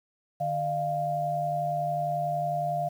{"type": "tone cluster", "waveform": "sine", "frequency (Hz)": [150.6, 605, 696], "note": ["D3", "D#5", "F5"], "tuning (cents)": [44, -49, -6], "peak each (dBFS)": [-34, -35, -27], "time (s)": [0.4, 2.89], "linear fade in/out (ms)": 10, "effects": ["9-bit"]}